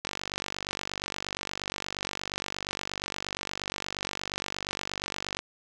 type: click train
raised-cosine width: 0.2 ms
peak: -14 dBFS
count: 260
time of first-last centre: 0.05-5.39 s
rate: 48.5 Hz
effects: none